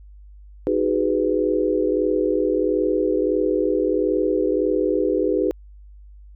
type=chord; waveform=sine; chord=G# minor seventh; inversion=second; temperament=just; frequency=311.5 / 373.8 / 415.3 / 498.4 Hz; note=D#4 / F#4 / G#4 / B4; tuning=+2 / +18 / 0 / +16 cents; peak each=-23 dBFS; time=0.67-5.51 s; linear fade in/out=0 ms; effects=added 50 Hz sine -41 dBFS peak until 6.35 s